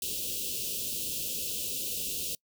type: band-stop noise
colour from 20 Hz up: white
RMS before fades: -34 dBFS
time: 0.02-2.35 s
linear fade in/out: 2 ms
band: 570 to 2600 Hz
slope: 96 dB/octave
effects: noise-tail reverb RT60 0.1 s tail -26 dB re dry